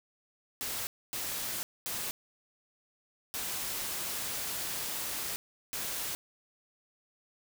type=noise bursts at uneven times; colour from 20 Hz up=white; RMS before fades=-36 dBFS; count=5; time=0.61-0.87 / 1.13-1.63 / 1.86-2.11 / 3.34-5.36 / 5.73-6.15 s; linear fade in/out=0 ms; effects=none